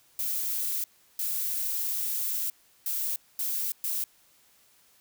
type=noise bursts at uneven times; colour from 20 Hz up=violet; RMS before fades=-30 dBFS; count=5; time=0.19-0.84 / 1.19-2.5 / 2.86-3.16 / 3.39-3.72 / 3.84-4.04 s; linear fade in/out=2 ms; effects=white hiss -62 dBFS RMS until 5 s